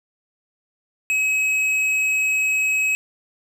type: tone with tanh clipping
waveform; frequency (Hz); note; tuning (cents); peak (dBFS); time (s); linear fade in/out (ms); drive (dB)
triangle; 2555; D#7; +45; -19; 1.1-2.95; 0; 13
effects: none